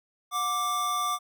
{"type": "tone pair together", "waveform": "square", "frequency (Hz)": [725, 1174.7], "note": ["F#5", "D6"], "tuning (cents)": [-35, 0], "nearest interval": "minor sixth", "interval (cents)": 835, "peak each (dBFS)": [-36, -27], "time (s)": [0.31, 1.19], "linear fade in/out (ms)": 50, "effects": []}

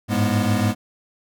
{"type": "tone cluster", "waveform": "square", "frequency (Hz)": [101.4, 108.3, 205, 243.7], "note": ["G#2", "A2", "G#3", "B3"], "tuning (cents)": [-41, -27, -22, -23], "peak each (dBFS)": -24, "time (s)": [0.08, 0.75], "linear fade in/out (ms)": 50, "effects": []}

